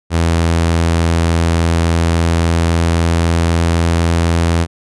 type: tone with pitch glide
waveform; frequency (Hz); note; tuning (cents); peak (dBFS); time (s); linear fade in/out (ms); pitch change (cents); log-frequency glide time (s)
sawtooth; 83.4 to 83.98; E2 to E2; +21 to +33; -7; 0.1-4.67; 50; +12; 1.32-4.19
effects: resampled to 24000 Hz